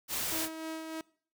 white noise, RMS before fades -34 dBFS, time 0.08-0.49 s, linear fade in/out 50 ms
sawtooth tone with tremolo, 320.1 Hz, D#4, 49 cents sharp, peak -32 dBFS, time 0.32-1.01 s, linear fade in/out 2 ms, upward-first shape sine, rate 3.3 Hz, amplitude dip 40%
effects noise-tail reverb RT60 0.5 s tail -22 dB re dry

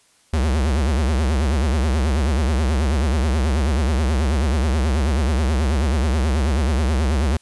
square tone with vibrato, 71 Hz, C#2, 42 cents sharp, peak -17 dBFS, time 0.33-7.37 s, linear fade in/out 5 ms, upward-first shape triangle, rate 9.3 Hz, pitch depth 280 cents each way, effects white hiss -57 dBFS RMS until 7.41 s + resampled to 24000 Hz

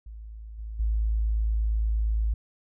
sine tone with level steps, 54.3 Hz, A1, 22 cents flat, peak -38 / -33 / -22 dBFS, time 0.06-2.34 s, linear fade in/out 5 ms, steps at 0.58 / 0.79 s, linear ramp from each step 10 ms, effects none

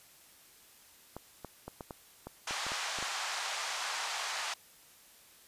clicks, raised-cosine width 1 ms, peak -27 dBFS, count 11, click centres 1.166 / 1.447 / 1.68 / 1.808 / 1.908 / 2.27 / 2.509 / 2.666 / 2.719 / 2.987 / 3.026 s
pink band-pass noise, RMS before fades -37 dBFS, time 2.47-4.54 s, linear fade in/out 5 ms, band 770 to 7600 Hz, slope 24 dB/octave
effects white hiss -59 dBFS RMS until 5.47 s + resampled to 32000 Hz

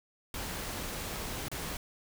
pink noise with dropouts, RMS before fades -38 dBFS, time 0.34-1.77 s, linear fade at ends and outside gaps 2 ms, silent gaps 1.484-1.515 s, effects none

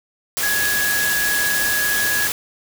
sine tone in noise, 1671 Hz, G#6, 10 cents sharp, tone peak -19 dBFS, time 0.43-2.27 s, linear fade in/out 0 ms, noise white, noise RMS -22 dBFS, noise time 0.37-2.32 s, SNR 0 dB, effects none

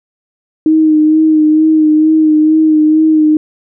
sine tone with vibrato, 311.1 Hz, D#4, in tune, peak -5 dBFS, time 0.66-3.37 s, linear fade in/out 2 ms, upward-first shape sine, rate 2.2 Hz, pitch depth 27 cents each way, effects none

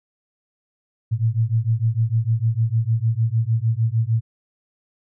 sine beating tone pair, 110 / 116.6 Hz, A2 / A#2, 0 / +1 cents, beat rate 6.6 Hz, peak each -20 dBFS, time 1.11-4.21 s, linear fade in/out 20 ms, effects none

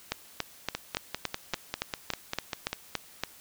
two click trains, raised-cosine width 0.2 ms, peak -11 / -13 dBFS, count 12 / 11, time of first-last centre 0.12-3.236 / 0.75-2.73 s, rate 3.53 / 5.05 Hz, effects white hiss -53 dBFS RMS until 3.4 s

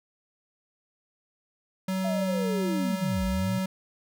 square tone, 188.8 Hz, F#3, 35 cents sharp, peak -27 dBFS, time 1.88-3.66 s, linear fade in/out 5 ms
sine linear two-way sweep, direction down then up, 683 to 51 to 132.6 Hz, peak -29 dBFS, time 2.04-3.59 s, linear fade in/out 10 ms, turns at 3.25 s
effects none

